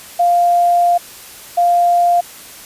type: tone pair in turn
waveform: sine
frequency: 698.5 / 698.5 Hz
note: F5 / F5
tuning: 0 / 0 cents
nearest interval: unison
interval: 0 cents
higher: neither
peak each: -9 dBFS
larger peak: neither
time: 0.19-0.98 / 1.57-2.21 s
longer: first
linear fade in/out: 10 ms
effects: white hiss -36 dBFS RMS until 2.65 s + resampled to 32000 Hz